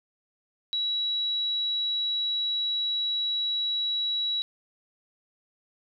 sine tone pair in turn, 3900 / 3900 Hz, B7 / B7, -23 / -23 cents, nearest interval unison, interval 0 cents, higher neither, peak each -25 dBFS, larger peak neither, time 0.73-3.48 / 3.48-4.42 s, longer first, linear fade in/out 0 ms, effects none

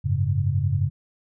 sine chord, F# suspended second, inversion none, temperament equal, 92.5 / 103.83 / 138.59 Hz, F#2 / G#2 / C#3, 0 / 0 / 0 cents, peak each -24 dBFS, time 0.04-0.9 s, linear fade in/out 20 ms, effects none

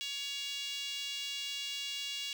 5% pulse tone with high-pass filter, 562 Hz, C#5, 24 cents sharp, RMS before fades -39 dBFS, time 0.01-2.33 s, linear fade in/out 0 ms, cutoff 2900 Hz, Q 3.5, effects none

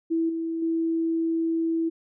sine tone with level steps, 328.3 Hz, E4, 7 cents flat, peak -21 / -26 / -22 dBFS, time 0.1-1.9 s, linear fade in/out 20 ms, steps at 0.29 / 0.62 s, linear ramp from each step 5 ms, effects none

